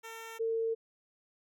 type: tone pair in turn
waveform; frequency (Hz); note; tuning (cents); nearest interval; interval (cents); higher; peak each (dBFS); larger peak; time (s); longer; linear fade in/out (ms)
10% pulse / sine; 452.6 / 452.6; A4 / A4; +49 / +49; unison; 0; neither; -35 / -29; second; 0.03-0.39 / 0.39-0.75; neither; 20
effects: none